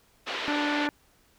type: band-pass noise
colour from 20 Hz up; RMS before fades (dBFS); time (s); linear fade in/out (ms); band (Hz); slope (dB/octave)
white; -33; 0.26-0.88; 20; 280 to 3600; 24
type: harmonic tone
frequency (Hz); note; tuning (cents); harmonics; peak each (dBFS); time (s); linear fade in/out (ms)
293.7; D4; 0; 1 / 2 / 3 / 4 / 5 / 6 / 7 / 8; -28 / -36 / -33 / -41 / -35 / -37 / -46 / -44; 0.48-0.89; 0
effects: pink hiss -63 dBFS RMS until 1.38 s